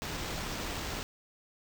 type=noise with sample-and-hold; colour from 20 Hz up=pink; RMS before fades=-37 dBFS; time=0.02-1.03 s; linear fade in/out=0 ms; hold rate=11025 Hz; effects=none